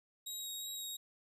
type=tone with vibrato; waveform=20% pulse; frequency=3798 Hz; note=A#7; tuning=32 cents sharp; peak=-35 dBFS; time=0.26-0.97 s; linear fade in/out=10 ms; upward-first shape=sine; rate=2.8 Hz; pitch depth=13 cents each way; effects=none